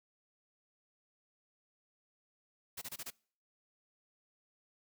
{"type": "noise bursts", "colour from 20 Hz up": "white", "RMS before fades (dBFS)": -43, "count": 5, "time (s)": [2.77, 3.105], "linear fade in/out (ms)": 10, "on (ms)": 47, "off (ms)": 25, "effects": ["noise-tail reverb RT60 0.5 s tail -25 dB re dry"]}